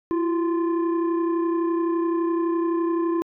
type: tone with frequency modulation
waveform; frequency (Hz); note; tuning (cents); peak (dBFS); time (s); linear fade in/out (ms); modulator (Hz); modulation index
sine; 335.6; E4; +31; -19; 0.11-3.22; 0; 703; 0.58
effects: tanh soft clip ceiling -16 dBFS